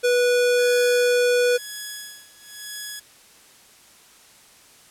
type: tone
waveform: square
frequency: 489.7 Hz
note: B4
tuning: 15 cents flat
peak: -17 dBFS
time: 0.03-1.58 s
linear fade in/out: 20 ms
type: tone with tremolo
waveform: 5% pulse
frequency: 1682 Hz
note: G#6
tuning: 22 cents sharp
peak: -19 dBFS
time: 0.58-3 s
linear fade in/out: 10 ms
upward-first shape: sine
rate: 1 Hz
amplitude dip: 90%
effects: white hiss -51 dBFS RMS until 4.9 s + low-pass 11000 Hz 12 dB/octave